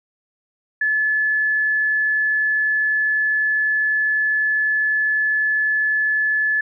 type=tone; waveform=sine; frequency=1724 Hz; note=A6; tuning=36 cents flat; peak=-16 dBFS; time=0.81-6.61 s; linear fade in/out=5 ms; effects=none